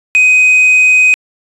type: tone with quantisation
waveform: triangle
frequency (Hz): 2508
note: D#7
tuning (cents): +13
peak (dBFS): -3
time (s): 0.15-1.14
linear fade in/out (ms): 0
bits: 5
effects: resampled to 24000 Hz